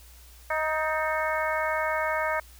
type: harmonic tone with a mistuned harmonic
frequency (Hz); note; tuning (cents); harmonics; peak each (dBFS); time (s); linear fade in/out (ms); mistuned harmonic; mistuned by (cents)
313.1; D#4; +11; 2 / 3 / 4 / 5 / 6 / 7; -29 / -31 / -32 / -33 / -34 / -34; 0.5-2.4; 5; 6; -58
effects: added 60 Hz sine -49 dBFS peak until 2.59 s + white hiss -54 dBFS RMS until 2.59 s